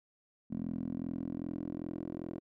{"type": "tone with band-pass filter sweep", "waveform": "10% pulse", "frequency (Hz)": 42.54, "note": "F1", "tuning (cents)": -45, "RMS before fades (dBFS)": -39, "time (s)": [0.5, 2.4], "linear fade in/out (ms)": 20, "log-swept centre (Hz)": [230, 360], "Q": 3.5, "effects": []}